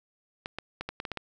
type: clicks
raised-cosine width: 0.3 ms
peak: -18 dBFS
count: 8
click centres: 0.459 / 0.586 / 0.81 / 0.89 / 1.001 / 1.052 / 1.117 / 1.173 s
effects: none